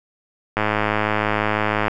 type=click train; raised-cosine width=0.5 ms; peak=-4 dBFS; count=140; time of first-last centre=0.57-1.881 s; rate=106 Hz; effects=none